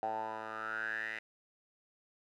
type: tone with band-pass filter sweep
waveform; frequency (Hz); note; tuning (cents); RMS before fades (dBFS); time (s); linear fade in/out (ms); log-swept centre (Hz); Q
10% pulse; 110; A2; 0; -39; 0.03-1.19; 0; 770 to 2100; 9.2
effects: none